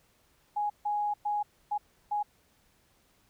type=tone bursts at uneven times; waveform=sine; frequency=830.6 Hz; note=G#5; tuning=in tune; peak=-27 dBFS; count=5; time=0.56-0.7 / 0.85-1.14 / 1.25-1.43 / 1.71-1.78 / 2.11-2.23 s; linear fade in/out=10 ms; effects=pink hiss -67 dBFS RMS until 3.29 s